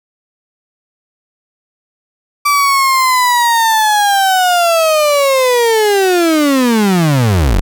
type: linear sweep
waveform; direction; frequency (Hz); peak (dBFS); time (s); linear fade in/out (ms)
35% pulse; down; 1166 to 36.71; -7; 2.45-7.61; 10
effects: none